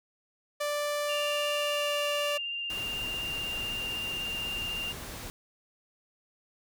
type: tone with pitch glide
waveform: sawtooth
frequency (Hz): 587.3 to 583.9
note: D5 to D5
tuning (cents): 0 to -10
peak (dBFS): -25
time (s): 0.6-2.38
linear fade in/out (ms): 10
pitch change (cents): -10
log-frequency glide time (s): 1.57-1.96
type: tone with vibrato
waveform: sine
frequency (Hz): 2794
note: F7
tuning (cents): 0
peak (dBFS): -32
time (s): 1.08-4.93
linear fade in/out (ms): 20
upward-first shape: sine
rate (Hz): 16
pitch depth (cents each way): 14
type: noise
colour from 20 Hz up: pink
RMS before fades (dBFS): -41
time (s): 2.7-5.3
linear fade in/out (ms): 0
effects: none